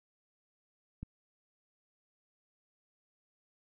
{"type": "click", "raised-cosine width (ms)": 5, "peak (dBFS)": -28, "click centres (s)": 1.03, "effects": []}